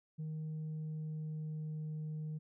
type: tone with pitch glide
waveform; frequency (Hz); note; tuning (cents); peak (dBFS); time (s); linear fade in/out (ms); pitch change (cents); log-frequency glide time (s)
sine; 156 to 154.39; D#3 to D#3; +5 to -13; -36; 0.18-2.39; 20; -18; 0.43-1.92
effects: tanh soft clip ceiling -37 dBFS